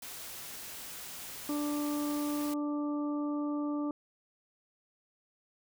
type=noise; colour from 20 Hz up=white; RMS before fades=-44 dBFS; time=0.02-2.54 s; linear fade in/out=5 ms
type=harmonic tone; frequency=293.7 Hz; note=D4; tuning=in tune; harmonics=1 / 2 / 3 / 4; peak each=-31 / -42 / -47 / -44 dBFS; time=1.49-3.91 s; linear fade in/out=2 ms
effects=none